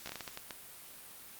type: slowing click train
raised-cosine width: 0.2 ms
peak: -23 dBFS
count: 9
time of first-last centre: 0.06-0.508 s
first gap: 14 ms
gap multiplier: 1.38
effects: white hiss -51 dBFS RMS until 1.39 s + Opus 48 kbps